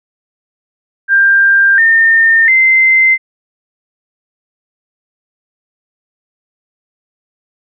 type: tone with pitch steps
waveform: sine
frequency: 1590 / 1815.9 / 2074 Hz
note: G6 / A#6 / C7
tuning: +24 / -46 / -16 cents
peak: -5 dBFS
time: 1.08-3.18 s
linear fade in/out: 50 ms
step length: 700 ms
effects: none